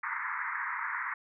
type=band-pass noise; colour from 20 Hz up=white; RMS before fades=-35 dBFS; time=0.03-1.14 s; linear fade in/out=5 ms; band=910 to 2100 Hz; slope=96 dB/octave; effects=none